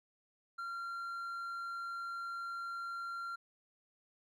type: tone with hard clipping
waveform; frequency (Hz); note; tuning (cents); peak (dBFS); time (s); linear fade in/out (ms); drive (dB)
sine; 1378; F6; -24; -40; 0.58-3.36; 10; 3
effects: none